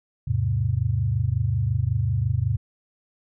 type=tone cluster; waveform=sine; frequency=79.4 / 103 / 128.5 Hz; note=D#2 / G#2 / C3; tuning=+36 / -14 / -31 cents; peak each=-28 / -23 / -24 dBFS; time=0.27-2.57 s; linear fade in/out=10 ms; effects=none